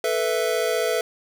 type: chord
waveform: square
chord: A suspended second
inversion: none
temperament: just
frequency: 440 / 495 / 660 Hz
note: A4 / B4 / E5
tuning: 0 / +4 / +2 cents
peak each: -26 dBFS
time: 0.04-1.01 s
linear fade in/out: 2 ms
effects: none